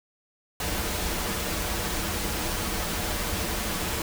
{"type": "noise with comb filter", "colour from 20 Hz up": "pink", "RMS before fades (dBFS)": -29, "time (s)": [0.6, 4.02], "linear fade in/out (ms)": 2, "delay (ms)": 7.5, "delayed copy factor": -0.5, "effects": []}